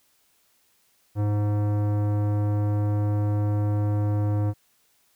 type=tone with tanh clipping; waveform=sine; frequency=103.83 Hz; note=G#2; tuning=in tune; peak=-23 dBFS; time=1.15-4.54 s; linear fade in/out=50 ms; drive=17 dB; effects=white hiss -65 dBFS RMS until 5.15 s